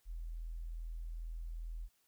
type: tone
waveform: sine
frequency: 41.2 Hz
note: E1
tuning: in tune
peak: -40 dBFS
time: 0.05-1.89 s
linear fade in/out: 50 ms
effects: white hiss -75 dBFS RMS until 2.07 s